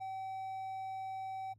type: tone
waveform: triangle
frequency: 766 Hz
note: G5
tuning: 40 cents flat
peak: -37 dBFS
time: 0-1.54 s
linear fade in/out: 20 ms
effects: added 106 Hz sine -61 dBFS peak until 1.58 s + AAC 48 kbps